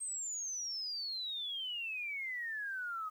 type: exponential sweep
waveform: sine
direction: down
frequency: 8480 to 1244.5 Hz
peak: -37 dBFS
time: 0-3.1 s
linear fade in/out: 20 ms
effects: 11-bit